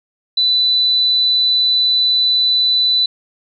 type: tone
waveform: sine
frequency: 3988 Hz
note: B7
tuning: 16 cents sharp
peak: -11 dBFS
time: 0.37-3.06 s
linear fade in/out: 5 ms
effects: none